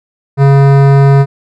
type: tone with hard clipping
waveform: sine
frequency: 138.59 Hz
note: C#3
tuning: in tune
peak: -5 dBFS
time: 0.37-1.26 s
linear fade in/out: 50 ms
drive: 17 dB
effects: none